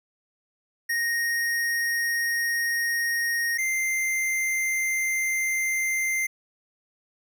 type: tone pair in turn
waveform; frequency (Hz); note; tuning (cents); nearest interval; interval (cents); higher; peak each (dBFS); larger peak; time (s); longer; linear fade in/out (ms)
square; 1864.7 / 2088; A#6 / C7; 0 / -4; major second; 196; second; -24; neither; 0.89-3.58 / 3.58-6.27; neither; 10
effects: none